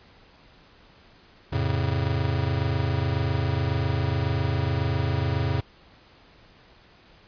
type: chord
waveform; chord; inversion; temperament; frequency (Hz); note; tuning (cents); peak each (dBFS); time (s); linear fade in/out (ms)
square; F augmented; none; just; 87.31 / 109.13 / 136.42; F2 / A2 / C#3; 0 / -14 / -27; -28; 1.52-5.61; 10
effects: pink hiss -54 dBFS RMS until 7.27 s + resampled to 11025 Hz